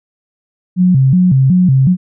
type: tone with vibrato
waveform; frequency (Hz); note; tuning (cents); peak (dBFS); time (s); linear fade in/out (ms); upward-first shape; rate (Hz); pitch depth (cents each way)
sine; 155.56; D#3; 0; -6; 0.76-1.97; 50; square; 2.7; 270
effects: none